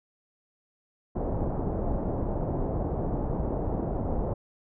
pink low-pass noise, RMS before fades -29 dBFS, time 1.15-4.34 s, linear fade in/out 10 ms, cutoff 770 Hz, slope 24 dB/octave, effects none

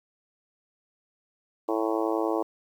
harmonic tone, 110.4 Hz, A2, 6 cents sharp, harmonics 3 / 4 / 5 / 6 / 7 / 8 / 9 / 10, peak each -28 / -30 / -32 / -34 / -35 / -36 / -37 / -38 dBFS, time 1.68-2.43 s, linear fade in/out 10 ms, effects 9-bit

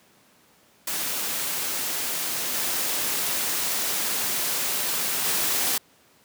white noise with level steps, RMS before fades -28 / -26 / -24 dBFS, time 0.87-5.78 s, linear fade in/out 5 ms, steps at 2.54 / 5.24 s, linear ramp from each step 5 ms, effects pink hiss -58 dBFS RMS until 6.24 s + high-pass 150 Hz 12 dB/octave

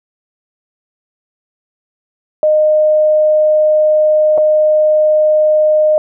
sine tone with dropouts, 614 Hz, D#5, 23 cents flat, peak -7 dBFS, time 2.43-5.98 s, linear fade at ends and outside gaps 1 ms, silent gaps 4.377-4.381 s, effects none

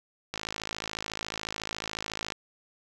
click train, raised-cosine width 0.2 ms, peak -15 dBFS, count 108, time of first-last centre 0.34-2.321 s, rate 54 Hz, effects 8-bit

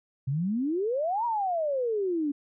sine exponential two-way sweep, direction up then down, 127.2 to 970 to 278.8 Hz, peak -25 dBFS, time 0.27-2.32 s, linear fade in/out 10 ms, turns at 1.25 s, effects none

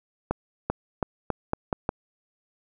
accelerating click train, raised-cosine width 1 ms, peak -10 dBFS, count 7, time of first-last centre 0.31-1.891 s, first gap 390 ms, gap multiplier 0.84, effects none

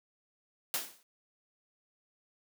white noise with exponential decay, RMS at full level -30 dBFS, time 0.74-1.03 s, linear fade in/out 1 ms, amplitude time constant 61 ms, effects high-pass 200 Hz 12 dB/octave

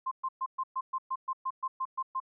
sine tone bursts, 1050 Hz, C6, 6 cents sharp, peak -29 dBFS, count 13, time 0.06-2.202 s, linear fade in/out 10 ms, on 54 ms, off 120 ms, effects none

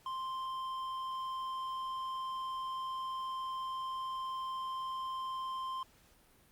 sine tone with hard clipping, 1046.5 Hz, C6, in tune, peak -38 dBFS, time 0.06-5.83 s, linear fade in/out 2 ms, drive 6 dB, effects pink hiss -65 dBFS RMS until 6.51 s + Opus 48 kbps

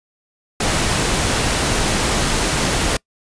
pink noise, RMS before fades -18 dBFS, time 0.6-2.97 s, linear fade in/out 5 ms, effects noise-tail reverb RT60 0.1 s tail -25 dB re dry + resampled to 22050 Hz

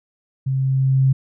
sine tone with level ramp, 133.3 Hz, C3, 33 cents sharp, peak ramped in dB -18 to -11 dBFS, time 0.46-1.13 s, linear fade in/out 10 ms, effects none

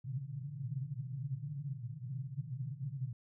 pink band-pass noise, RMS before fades -41 dBFS, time 0.04-3.13 s, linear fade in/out 5 ms, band 120 to 150 Hz, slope 96 dB/octave, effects none

